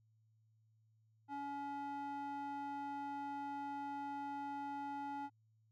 square tone with band-pass filter, 282.5 Hz, C#4, 33 cents sharp, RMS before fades -44 dBFS, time 1.28-5.3 s, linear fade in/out 50 ms, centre 760 Hz, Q 2.5, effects added 110 Hz sine -70 dBFS peak until 5.71 s

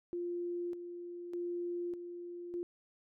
sine tone with tremolo, 349.2 Hz, F4, in tune, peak -35 dBFS, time 0.13-2.63 s, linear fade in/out 0 ms, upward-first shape square, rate 0.83 Hz, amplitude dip 55%, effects none

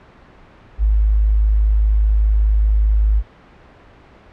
sine tone, 52.5 Hz, G#1, 19 cents sharp, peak -11 dBFS, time 0.78-3.23 s, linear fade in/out 50 ms, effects pink hiss -45 dBFS RMS until 4.32 s + low-pass 2000 Hz 12 dB/octave

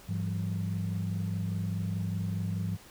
sine tone cluster, 102.6 / 169.3 / 194.2 Hz, G#2 / E3 / G3, -21 / +46 / -16 cents, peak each -31 / -33 / -37 dBFS, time 0.08-2.77 s, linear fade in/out 20 ms, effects tanh soft clip ceiling -23 dBFS + pink hiss -53 dBFS RMS until 2.9 s

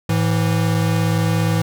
square tone pair together, 107.5 / 164.68 Hz, A2 / E3, -40 / -1 cents, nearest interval perfect fifth, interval 739 cents, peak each -19 dBFS, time 0.09-1.62 s, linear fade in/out 5 ms, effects none

